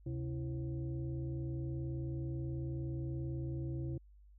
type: tone with frequency modulation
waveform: sine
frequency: 130.81 Hz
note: C3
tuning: in tune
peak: -36 dBFS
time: 0.06-3.98 s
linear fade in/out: 5 ms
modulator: 203 Hz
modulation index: 0.95
effects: added 50 Hz sine -57 dBFS peak until 4.38 s